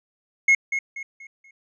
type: tone with echo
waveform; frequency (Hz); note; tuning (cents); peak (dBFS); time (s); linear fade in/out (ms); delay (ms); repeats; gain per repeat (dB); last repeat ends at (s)
triangle; 2167; C#7; -40; -11; 0.48-0.55; 5; 240; 4; -9; 1.51
effects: resampled to 16000 Hz